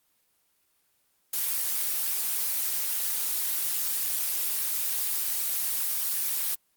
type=noise; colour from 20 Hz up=blue; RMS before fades=-28 dBFS; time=1.33-6.55 s; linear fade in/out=5 ms; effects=white hiss -70 dBFS RMS until 6.76 s + Opus 24 kbps